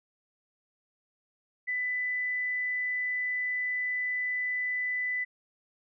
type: tone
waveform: sine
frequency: 1995 Hz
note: B6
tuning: 17 cents sharp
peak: -28 dBFS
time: 1.67-5.25 s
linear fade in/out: 20 ms
effects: none